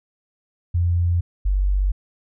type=tone pair in turn; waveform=sine; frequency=86.8 / 47.96 Hz; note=F2 / G1; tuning=-10 / -37 cents; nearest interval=minor seventh; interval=1027 cents; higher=first; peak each=-16 dBFS; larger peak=neither; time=0.74-1.21 / 1.45-1.92 s; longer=neither; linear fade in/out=10 ms; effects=none